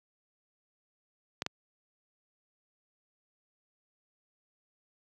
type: clicks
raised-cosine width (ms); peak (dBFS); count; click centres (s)
0.2; -14; 2; 1.421 / 1.464
effects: high-pass 100 Hz 12 dB/octave